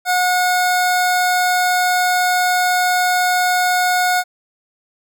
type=tone; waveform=25% pulse; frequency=726 Hz; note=F#5; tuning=33 cents flat; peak=-10 dBFS; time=0.05-4.24 s; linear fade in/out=50 ms; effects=none